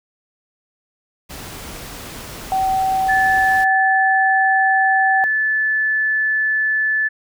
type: noise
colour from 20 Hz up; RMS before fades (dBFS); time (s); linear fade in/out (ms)
pink; -33; 1.29-3.65; 20
type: tone with pitch glide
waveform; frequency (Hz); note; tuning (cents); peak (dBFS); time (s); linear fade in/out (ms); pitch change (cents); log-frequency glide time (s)
sine; 763 to 767.4; G5 to G5; -47 to -37; -15; 2.52-5.24; 0; +10; 3.18-4.55
type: tone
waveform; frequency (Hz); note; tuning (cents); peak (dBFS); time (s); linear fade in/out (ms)
sine; 1740; A6; -20; -15; 3.08-7.09; 20
effects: none